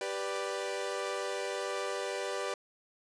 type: chord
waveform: sawtooth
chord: G major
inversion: none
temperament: equal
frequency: 392 / 493.9 / 587.3 Hz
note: G4 / B4 / D5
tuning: 0 / 0 / 0 cents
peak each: -34 dBFS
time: 0.01-2.54 s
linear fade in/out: 2 ms
effects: resampled to 22050 Hz